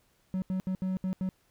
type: tone bursts at uneven times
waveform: triangle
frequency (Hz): 187.1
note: F#3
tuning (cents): +20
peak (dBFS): -26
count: 6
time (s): 0.34-0.42 / 0.5-0.6 / 0.67-0.75 / 0.82-0.97 / 1.04-1.13 / 1.21-1.29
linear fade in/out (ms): 0
effects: pink hiss -69 dBFS RMS until 1.5 s